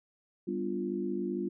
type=chord; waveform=sine; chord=G dominant seventh; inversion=none; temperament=equal; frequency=196 / 246.9 / 293.7 / 349.2 Hz; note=G3 / B3 / D4 / F4; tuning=0 / 0 / 0 / 0 cents; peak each=-36 / -38 / -39 / -34 dBFS; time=0.47-1.49 s; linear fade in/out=10 ms; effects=none